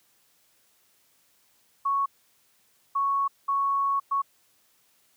sine tone bursts at uneven times, 1108.7 Hz, C#6, in tune, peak -22 dBFS, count 4, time 1.85-2.06 / 2.95-3.28 / 3.48-4 / 4.11-4.22 s, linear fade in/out 10 ms, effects white hiss -65 dBFS RMS until 5.16 s + high-pass 60 Hz 12 dB/octave

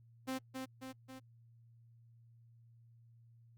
sawtooth tone with echo, 261.6 Hz, C4, in tune, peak -33 dBFS, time 0.27-0.39 s, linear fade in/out 20 ms, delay 270 ms, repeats 3, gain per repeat -4 dB, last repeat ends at 1.2 s, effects added 116 Hz sine -60 dBFS peak until 3.57 s + Opus 48 kbps

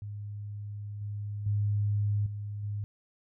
sine tone with level steps, 103.2 Hz, G#2, 10 cents flat, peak -36 / -33 / -25 / -34 / -31 dBFS, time 0.02-2.84 s, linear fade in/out 0 ms, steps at 1.01 / 1.46 / 2.26 / 2.63 s, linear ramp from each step 5 ms, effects none

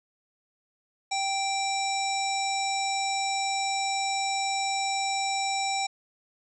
harmonic tone, 782 Hz, G5, 4 cents flat, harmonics 1 / 3 / 5 / 7 / 9 / 10, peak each -28 / -33 / -35 / -36 / -38 / -38 dBFS, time 1.11-5.87 s, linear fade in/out 10 ms, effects none

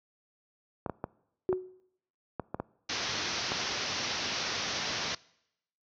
clicks, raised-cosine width 1 ms, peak -18 dBFS, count 8, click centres 0.862 / 0.897 / 1.041 / 1.528 / 2.397 / 2.545 / 2.6 / 3.519 s
sine tone with exponential decay, 370 Hz, F#4, in tune, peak -22 dBFS, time 1.49-1.8 s, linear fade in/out 0 ms, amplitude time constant 66 ms
white low-pass noise, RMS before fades -34 dBFS, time 2.89-5.15 s, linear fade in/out 5 ms, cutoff 6100 Hz, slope 96 dB/octave
effects noise-tail reverb RT60 0.8 s tail -23 dB re dry + high-pass 80 Hz 12 dB/octave

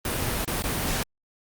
pink noise with dropouts, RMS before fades -27 dBFS, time 0.05-1.03 s, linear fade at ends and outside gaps 2 ms, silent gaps 0.448-0.477 / 0.623-0.638 s, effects Opus 32 kbps

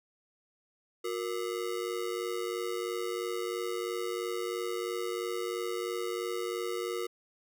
square ring-modulated tone, 415.3 Hz, G#4, in tune, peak -30 dBFS, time 1.04-7.07 s, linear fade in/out 10 ms, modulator 51.5 Hz, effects none

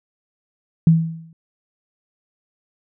sine tone with exponential decay, 163.3 Hz, E3, 16 cents flat, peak -6 dBFS, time 0.87-1.33 s, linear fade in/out 2 ms, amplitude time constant 100 ms, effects none

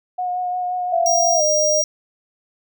sine tone with vibrato, 724 Hz, F#5, 38 cents flat, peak -20 dBFS, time 0.18-1.41 s, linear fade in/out 10 ms, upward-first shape sine, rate 5.7 Hz, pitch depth 15 cents each way
sine tone with pitch glide, 678 to 607.5 Hz, E5 to D#5, +49 to -42 cents, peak -16 dBFS, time 0.92-1.82 s, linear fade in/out 10 ms, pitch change -191 cents, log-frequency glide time 1.34-1.42 s
square tone, 5700 Hz, F8, 34 cents sharp, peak -19 dBFS, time 1.06-1.84 s, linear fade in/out 2 ms
effects none

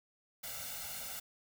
white noise with comb filter, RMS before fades -43 dBFS, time 0.43-1.2 s, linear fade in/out 10 ms, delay 1.4 ms, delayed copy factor +1, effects none

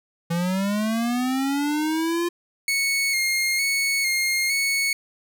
square linear sweep, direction up, 166.3 to 349.2 Hz, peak -22 dBFS, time 0.3-2.29 s, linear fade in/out 10 ms
sawtooth tone with vibrato, 2171 Hz, C#7, 37 cents flat, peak -17 dBFS, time 2.68-4.93 s, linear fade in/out 2 ms, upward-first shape square, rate 1.1 Hz, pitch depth 32 cents each way
effects none

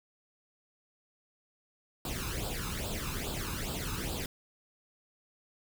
pink noise with flanger, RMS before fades -36 dBFS, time 2.05-4.26 s, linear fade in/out 2 ms, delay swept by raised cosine 0.24 to 0.8 ms, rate 2.4 Hz, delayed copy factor +0.75, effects none

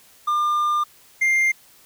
triangle tone pair in turn, 1200 / 2106 Hz, D6 / C7, +37 / +11 cents, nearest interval minor seventh, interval 974 cents, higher second, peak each -16 / -14 dBFS, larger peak second, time 0.27-0.84 / 1.21-1.52 s, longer first, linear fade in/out 10 ms, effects white hiss -52 dBFS RMS until 1.85 s

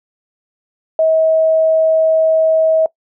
sine tone, 640 Hz, D#5, 49 cents sharp, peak -9 dBFS, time 0.99-2.86 s, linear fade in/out 2 ms, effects noise-tail reverb RT60 0.1 s tail -20 dB re dry

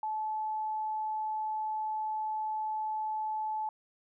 sine tone, 865 Hz, A5, 30 cents flat, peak -31 dBFS, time 0.03-3.69 s, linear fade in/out 2 ms, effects none

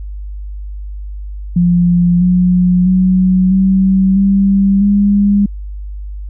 sine tone with pitch steps, 175 / 180.13 / 185.41 / 190.84 / 196.43 / 202.2 Hz, F3 / F#3 / F#3 / G3 / G3 / G#3, +4 / -46 / +4 / -46 / +4 / -46 cents, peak -7 dBFS, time 1.56-5.46 s, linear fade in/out 5 ms, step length 650 ms, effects added 50 Hz sine -22 dBFS peak until 6.29 s

